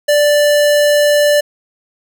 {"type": "tone", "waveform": "square", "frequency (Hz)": 587.3, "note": "D5", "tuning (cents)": 0, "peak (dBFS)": -9, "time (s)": [0.08, 1.41], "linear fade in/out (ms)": 10, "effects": []}